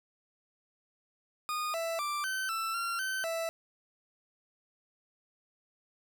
40% pulse tone with pitch steps, 1229 / 662 / 1177 / 1535 / 1331 / 1373 / 1537 / 660 Hz, D#6 / E5 / D6 / G6 / E6 / F6 / G6 / E5, -22 / +7 / +3 / -37 / +16 / -30 / -35 / +2 cents, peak -31 dBFS, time 1.49-3.49 s, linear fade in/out 0 ms, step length 250 ms, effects none

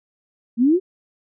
sine exponential sweep, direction up, 221.6 to 392 Hz, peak -12 dBFS, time 0.57-0.8 s, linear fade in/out 50 ms, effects none

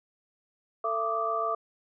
sine tone cluster, 446.4 / 673 / 1170 / 1237 Hz, A4 / E5 / D6 / D#6, +25 / +36 / -7 / -10 cents, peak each -35 / -31 / -29 / -36 dBFS, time 0.84-1.55 s, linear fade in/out 5 ms, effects none

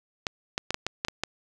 clicks, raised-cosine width 0.2 ms, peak -10 dBFS, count 8, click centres 0.268 / 0.579 / 0.706 / 0.744 / 0.866 / 1.049 / 1.084 / 1.236 s, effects none

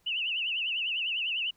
sine tone with vibrato, 2794 Hz, F7, in tune, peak -28 dBFS, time 0.06-1.51 s, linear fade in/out 10 ms, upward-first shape triangle, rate 10 Hz, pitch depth 170 cents each way, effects pink hiss -69 dBFS RMS until 1.56 s

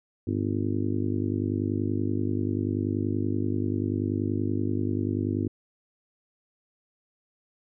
harmonic tone, 50.4 Hz, G1, 49 cents sharp, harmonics 2 / 3 / 4 / 5 / 6 / 7 / 8 / 9, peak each -29 / -38 / -39 / -30 / -31 / -33 / -42 / -44 dBFS, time 0.27-5.48 s, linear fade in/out 5 ms, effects none

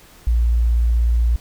sine tone, 58.27 Hz, A#1, in tune, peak -13 dBFS, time 0.27-1.36 s, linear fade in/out 0 ms, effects pink hiss -47 dBFS RMS until 1.4 s

